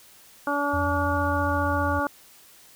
harmonic tone, 286.7 Hz, D4, 42 cents flat, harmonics 1 / 2 / 3 / 4 / 5, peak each -29 / -29 / -29 / -29 / -29 dBFS, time 0.47-2.07 s, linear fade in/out 2 ms
sine tone with vibrato, 86.6 Hz, F2, 14 cents flat, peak -27 dBFS, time 0.73-2 s, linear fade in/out 10 ms, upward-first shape sine, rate 15 Hz, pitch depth 86 cents each way
effects white hiss -52 dBFS RMS until 2.75 s

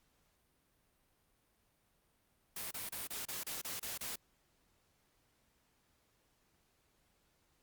white noise bursts, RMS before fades -42 dBFS, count 9, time 2.56-4.158 s, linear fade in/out 5 ms, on 150 ms, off 31 ms, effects pink hiss -75 dBFS RMS until 7.62 s + Opus 48 kbps

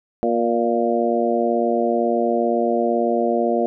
harmonic tone with a mistuned harmonic, 117.9 Hz, A#2, 20 cents sharp, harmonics 2 / 3 / 4 / 5 / 6, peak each -23 / -23 / -23 / -23 / -23 dBFS, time 0.23-3.66 s, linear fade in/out 0 ms, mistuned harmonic 6, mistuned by -25 cents, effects none

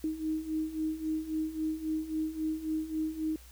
sine beating tone pair, 311.5 / 315.2 Hz, D#4 / D#4, +2 / +23 cents, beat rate 3.7 Hz, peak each -36 / -32 dBFS, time 0.04-3.36 s, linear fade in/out 2 ms, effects added 60 Hz sine -51 dBFS peak until 3.51 s + white hiss -57 dBFS RMS until 3.51 s

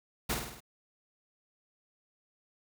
pink noise with echo, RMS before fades -31 dBFS, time 0.29-0.35 s, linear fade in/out 10 ms, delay 51 ms, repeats 5, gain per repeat -4 dB, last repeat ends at 0.605 s, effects none

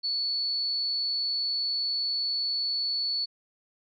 sine tone, 4435 Hz, C#8, in tune, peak -26 dBFS, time 0.03-3.26 s, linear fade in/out 20 ms, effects none

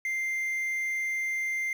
triangle tone with quantisation, 2093 Hz, C7, in tune, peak -26 dBFS, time 0.05-1.73 s, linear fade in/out 2 ms, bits 9, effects none

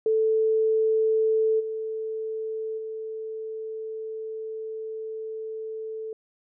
sine tone with level steps, 440 Hz, A4, in tune, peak -19 / -28 / -31 dBFS, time 0.06-6.13 s, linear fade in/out 2 ms, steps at 1.59 / 2.77 s, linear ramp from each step 20 ms, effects none

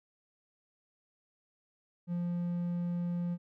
triangle tone, 174.3 Hz, F3, 3 cents flat, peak -29 dBFS, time 2.07-3.38 s, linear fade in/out 50 ms, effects none

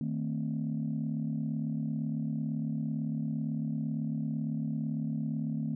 sine chord, A diminished, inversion second, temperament equal with one note detuned, 155.56 / 223.7 / 261.6 Hz, Eb3 / A3 / C4, 0 / +29 / 0 cents, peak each -33 / -33 / -37 dBFS, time 0.01-5.75 s, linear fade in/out 2 ms, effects tanh soft clip ceiling -23 dBFS

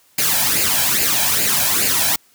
white noise with flanger, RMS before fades -17 dBFS, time 0.18-2.16 s, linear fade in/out 5 ms, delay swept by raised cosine 0.42 to 1.28 ms, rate 2.4 Hz, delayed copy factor +0.65, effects white hiss -55 dBFS RMS until 2.34 s + high-pass 80 Hz 12 dB/octave

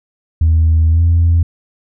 sine tone with pitch glide, 80.5 to 84.21 Hz, E2 to E2, -41 to +37 cents, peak -6 dBFS, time 0.41-1.43 s, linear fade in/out 5 ms, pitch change +78 cents, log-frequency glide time 0.9-1.02 s, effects tanh soft clip ceiling -5 dBFS

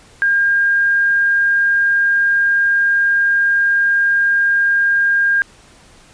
sine tone, 1610 Hz, G6, 46 cents sharp, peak -11 dBFS, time 0.22-5.42 s, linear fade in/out 0 ms, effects pink hiss -46 dBFS RMS until 6.13 s + resampled to 22050 Hz

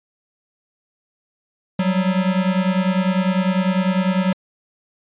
square beating tone pair, 182.9 / 192.9 Hz, F#3 / G3, -20 / -28 cents, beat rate 10 Hz, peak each -19 / -21 dBFS, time 1.79-4.33 s, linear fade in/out 5 ms, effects resampled to 8000 Hz

